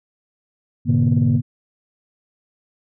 sine tone cluster, 106.1 / 124.4 / 146.1 / 237.6 Hz, G#2 / B2 / D3 / A#3, +38 / +13 / -9 / +33 cents, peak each -18 dBFS, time 0.85-1.42 s, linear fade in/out 50 ms, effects tanh soft clip ceiling -7 dBFS

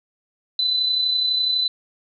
sine tone with amplitude modulation, 4009 Hz, B7, 25 cents sharp, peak -16 dBFS, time 0.59-1.68 s, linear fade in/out 2 ms, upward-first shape sine, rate 32 Hz, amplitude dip 40%, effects none

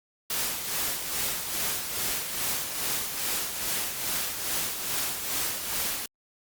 white noise with tremolo, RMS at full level -28 dBFS, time 0.3-6.06 s, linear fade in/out 2 ms, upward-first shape sine, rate 2.4 Hz, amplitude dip 50%, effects Opus 48 kbps

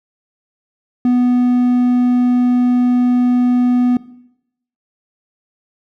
triangle tone, 246.9 Hz, B3, in tune, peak -8 dBFS, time 1.05-3.97 s, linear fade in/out 2 ms, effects noise-tail reverb RT60 0.8 s tail -18 dB re dry

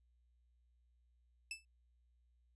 sawtooth tone with exponential decay, 2636 Hz, E7, 1 cent flat, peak -35 dBFS, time 1.51-1.65 s, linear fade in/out 2 ms, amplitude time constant 29 ms, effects added 60 Hz sine -70 dBFS peak until 2.55 s + resampled to 24000 Hz

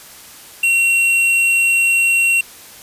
triangle tone with tanh clipping, 2735 Hz, F7, 37 cents flat, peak -13 dBFS, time 0.63-2.41 s, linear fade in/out 5 ms, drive 14 dB, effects white hiss -39 dBFS RMS until 2.82 s + resampled to 32000 Hz

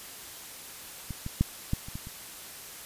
clicks, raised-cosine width 5 ms, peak -23 / -22 / -10 / -14 / -29 / -24 / -29 dBFS, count 7, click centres 1.107 / 1.264 / 1.41 / 1.734 / 1.885 / 1.955 / 2.071 s, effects white hiss -44 dBFS RMS until 2.85 s + resampled to 32000 Hz

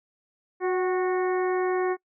harmonic tone with a mistuned harmonic, 366.3 Hz, F#4, 17 cents flat, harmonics 1 / 2 / 3 / 4 / 5 / 6, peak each -23 / -31 / -34 / -40 / -37 / -42 dBFS, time 0.6-1.97 s, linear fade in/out 50 ms, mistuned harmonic 2, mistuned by +37 cents, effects noise-tail reverb RT60 0.1 s tail -25 dB re dry

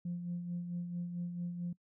sine tone with tremolo, 174.61 Hz, F3, in tune, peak -33 dBFS, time 0.05-1.73 s, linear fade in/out 5 ms, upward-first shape sine, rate 4.5 Hz, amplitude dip 50%, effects noise-tail reverb RT60 0.1 s tail -22 dB re dry + tanh soft clip ceiling -31 dBFS

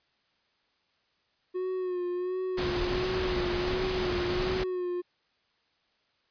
triangle tone with vibrato, 363.6 Hz, F#4, 30 cents flat, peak -27 dBFS, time 1.54-5.02 s, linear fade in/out 20 ms, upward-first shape sine, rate 1.4 Hz, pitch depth 42 cents each way
pink noise, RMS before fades -32 dBFS, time 2.57-4.64 s, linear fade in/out 10 ms
effects white hiss -71 dBFS RMS until 6.3 s + resampled to 11025 Hz

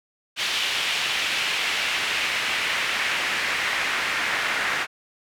pink noise with band-pass filter sweep, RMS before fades -25 dBFS, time 0.36-4.87 s, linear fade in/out 50 ms, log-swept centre 3000 to 1800 Hz, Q 1.7, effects none

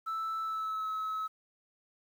sine tone with pitch glide, 1318.5 to 1289.9 Hz, E6 to E6, 0 to -38 cents, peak -30 dBFS, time 0.06-1.28 s, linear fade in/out 20 ms, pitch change -38 cents, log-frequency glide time 0.41-0.88 s, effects tanh soft clip ceiling -31 dBFS + 10-bit

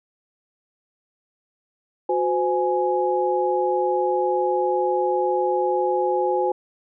sine tone cluster, 365.2 / 513 / 835 Hz, F#4 / C5 / G#5, -23 / -34 / +9 cents, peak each -23 dBFS, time 2.09-6.52 s, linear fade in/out 5 ms, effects none

